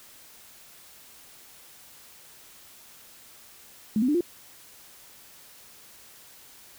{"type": "tone with pitch steps", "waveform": "sine", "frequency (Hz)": [214.8, 252.5, 296.8, 348.9], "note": ["A3", "B3", "D4", "F4"], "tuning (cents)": [-41, 39, 18, -2], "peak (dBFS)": -20, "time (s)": [3.96, 4.208], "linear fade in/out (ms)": 2, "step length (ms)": 62, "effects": ["white hiss -51 dBFS RMS until 6.78 s"]}